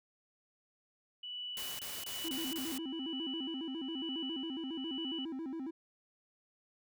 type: tone with tremolo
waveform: sine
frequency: 2960 Hz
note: F#7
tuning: in tune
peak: -39 dBFS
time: 1.23-5.25 s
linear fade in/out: 5 ms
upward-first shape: sine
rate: 1.1 Hz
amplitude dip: 60%
type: noise bursts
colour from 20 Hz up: white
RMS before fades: -43 dBFS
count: 5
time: 1.57-2.778 s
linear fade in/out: 0 ms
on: 220 ms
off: 27 ms
type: tone with vibrato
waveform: triangle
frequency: 293.7 Hz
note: D4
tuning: in tune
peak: -36 dBFS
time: 2.24-5.71 s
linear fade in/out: 10 ms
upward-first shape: square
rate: 7.3 Hz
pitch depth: 190 cents each way
effects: none